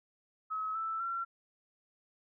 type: tone with pitch steps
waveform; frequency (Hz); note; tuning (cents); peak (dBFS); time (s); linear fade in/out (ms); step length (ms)
sine; 1283 / 1321.4 / 1360.9; E6 / E6 / F6; -47 / +4 / -45; -33; 0.5-1.25; 20; 250
effects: none